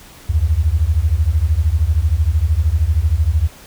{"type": "beating tone pair", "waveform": "sine", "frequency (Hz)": [72, 85], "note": ["D2", "F2"], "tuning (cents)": [-34, -46], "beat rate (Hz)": 13, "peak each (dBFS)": -15, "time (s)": [0.29, 3.48], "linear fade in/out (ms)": 10, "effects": ["pink hiss -41 dBFS RMS until 3.66 s"]}